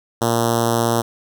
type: tone with notch filter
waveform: 5% pulse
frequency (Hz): 116.54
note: A#2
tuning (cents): 0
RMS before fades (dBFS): -18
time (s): 0.21-1.02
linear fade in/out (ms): 10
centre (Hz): 2200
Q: 0.52
effects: none